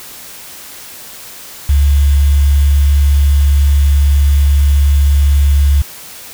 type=tone with quantisation; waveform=sine; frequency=70.9 Hz; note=C#2; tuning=40 cents sharp; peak=-6 dBFS; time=1.69-5.82 s; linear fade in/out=5 ms; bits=5; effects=white hiss -32 dBFS RMS until 6.33 s